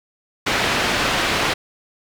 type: low-pass noise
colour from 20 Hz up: white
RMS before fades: -20 dBFS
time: 0.46-1.54 s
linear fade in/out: 10 ms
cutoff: 2800 Hz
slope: 12 dB/octave
effects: none